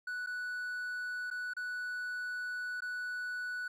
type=tone with dropouts; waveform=triangle; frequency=1480 Hz; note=F#6; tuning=in tune; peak=-34 dBFS; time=0.07-3.68 s; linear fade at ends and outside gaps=5 ms; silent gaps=0.263-0.27 / 1.303-1.311 / 1.536-1.566 / 2.806-2.82 s; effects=none